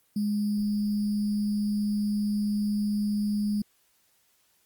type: tone with sample-and-hold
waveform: sine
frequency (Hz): 207.7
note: G#3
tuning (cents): 0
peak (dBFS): -24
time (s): 0.16-3.62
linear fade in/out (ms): 5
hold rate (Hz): 4900
effects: white hiss -67 dBFS RMS until 4.65 s + Opus 32 kbps